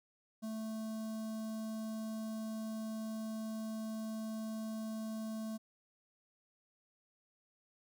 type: tone with notch filter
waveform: square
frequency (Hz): 219.9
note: A3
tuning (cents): -1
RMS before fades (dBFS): -41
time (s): 0.42-5.58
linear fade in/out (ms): 20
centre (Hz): 2200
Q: 0.53
effects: none